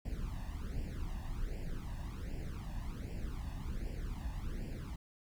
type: noise with flanger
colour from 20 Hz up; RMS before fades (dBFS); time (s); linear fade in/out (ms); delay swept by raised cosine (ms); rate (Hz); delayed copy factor
brown; -40; 0.05-4.96; 5; 0.39 to 1.13; 1.3; +0.85
effects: none